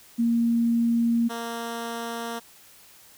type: tone pair in turn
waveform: sine / 10% pulse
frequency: 233.1 / 232.1 Hz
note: A#3 / A#3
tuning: 0 / -7 cents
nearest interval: unison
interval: 7 cents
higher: first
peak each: -19 / -22 dBFS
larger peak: first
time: 0.18-1.29 / 1.29-2.4 s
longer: neither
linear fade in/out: 20 ms
effects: white hiss -52 dBFS RMS until 3.17 s